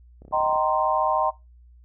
clicks, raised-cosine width 2 ms, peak -33 dBFS, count 12, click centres 0.22 / 0.251 / 0.281 / 0.312 / 0.343 / 0.373 / 0.405 / 0.435 / 0.465 / 0.495 / 0.528 / 0.558 s
sine chord, C minor seventh, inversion first, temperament equal with one note detuned, 622.3 / 771.4 / 932.3 / 1046.5 Hz, Eb5 / G5 / Bb5 / C6, 0 / -28 / 0 / 0 cents, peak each -25 dBFS, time 0.32-1.31 s, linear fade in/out 20 ms
effects noise-tail reverb RT60 0.2 s tail -18 dB re dry + added 60 Hz sine -48 dBFS peak until 1.84 s

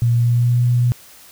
sine tone with pitch glide, 118.4 to 121.8 Hz, A#2 to B2, +27 to -24 cents, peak -12 dBFS, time 0.02-0.92 s, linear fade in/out 0 ms, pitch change +49 cents, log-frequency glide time 0.17-0.58 s, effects white hiss -44 dBFS RMS until 1.31 s

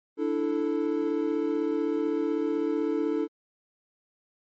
triangle chord, D suspended second, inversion none, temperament equal, 293.7 / 329.6 / 440 Hz, D4 / E4 / A4, 0 / 0 / 0 cents, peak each -27 dBFS, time 0.17-3.28 s, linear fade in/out 50 ms, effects MP3 32 kbps

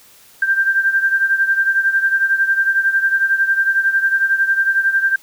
sine beating tone pair, 1577 / 1588 Hz, G6 / G6, +10 / +22 cents, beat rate 11 Hz, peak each -14 / -19 dBFS, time 0.42-5.16 s, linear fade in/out 5 ms, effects white hiss -47 dBFS RMS until 5.22 s

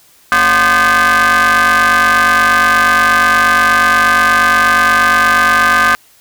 35% pulse ring-modulated tone, 165.2 Hz, E3, 4 cents sharp, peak -3 dBFS, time 0.32-5.95 s, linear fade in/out 0 ms, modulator 1380 Hz, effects white hiss -47 dBFS RMS until 6.2 s

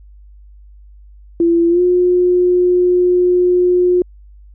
sine tone with pitch glide, 338.5 to 358.6 Hz, E4 to F4, +46 to +46 cents, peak -9 dBFS, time 1.4-4.02 s, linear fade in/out 2 ms, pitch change +100 cents, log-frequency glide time 1.69-1.81 s, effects added 50 Hz sine -38 dBFS peak until 4.54 s

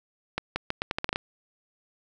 accelerating click train, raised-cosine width 0.3 ms, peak -11 dBFS, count 10, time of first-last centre 0.38-1.159 s, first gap 180 ms, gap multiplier 0.8, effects none

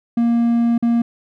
triangle tone with dropouts, 234.4 Hz, A#3, 10 cents sharp, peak -11 dBFS, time 0.17-1.02 s, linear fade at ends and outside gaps 5 ms, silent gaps 0.78-0.825 s, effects none

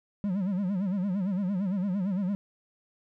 triangle tone with vibrato, 191.6 Hz, G3, 39 cents flat, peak -24 dBFS, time 0.24-2.35 s, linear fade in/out 0 ms, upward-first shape sine, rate 8.8 Hz, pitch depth 140 cents each way, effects none

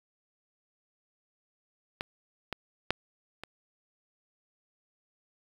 clicks, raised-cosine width 0.3 ms, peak -16 / -17 / -9 / -23 dBFS, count 4, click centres 2.009 / 2.527 / 2.906 / 3.436 s, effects 7-bit

